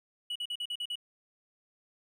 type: tone bursts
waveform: triangle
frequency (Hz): 2934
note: F#7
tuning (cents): -15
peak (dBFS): -31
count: 7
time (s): 0.3-0.956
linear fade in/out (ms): 5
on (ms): 56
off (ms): 44
effects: none